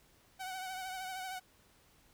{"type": "tone with vibrato", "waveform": "sawtooth", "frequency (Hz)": 750, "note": "F#5", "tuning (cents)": 23, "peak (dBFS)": -36, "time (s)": [0.39, 1.4], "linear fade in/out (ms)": 20, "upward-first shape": "triangle", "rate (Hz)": 13, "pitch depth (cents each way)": 48, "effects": ["pink hiss -66 dBFS RMS until 2.13 s"]}